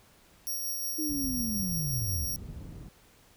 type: tone with tremolo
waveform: 5% pulse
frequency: 5640 Hz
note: F8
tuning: 16 cents sharp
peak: -25 dBFS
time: 0.47-2.36 s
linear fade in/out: 0 ms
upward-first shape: sine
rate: 5.6 Hz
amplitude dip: 25%
type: linear sweep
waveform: sine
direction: down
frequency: 320 to 69.3 Hz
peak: -31 dBFS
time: 0.98-2.26 s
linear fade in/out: 10 ms
type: low-pass noise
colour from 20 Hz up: white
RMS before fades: -42 dBFS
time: 1.09-2.89 s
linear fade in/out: 5 ms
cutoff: 130 Hz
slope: 12 dB/octave
effects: pink hiss -60 dBFS RMS until 3.36 s